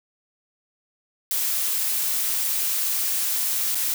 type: noise with dropouts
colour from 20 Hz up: blue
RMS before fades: -24 dBFS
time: 1.31-3.94 s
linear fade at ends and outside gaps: 1 ms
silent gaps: 3.747-3.753 s
effects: none